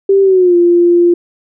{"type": "tone with pitch glide", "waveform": "sine", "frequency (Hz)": [392, 347.2], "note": ["G4", "F4"], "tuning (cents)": [0, -10], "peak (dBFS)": -5, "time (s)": [0.09, 1.14], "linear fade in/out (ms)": 5, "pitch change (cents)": -210, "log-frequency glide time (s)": [0.22, 0.56], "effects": []}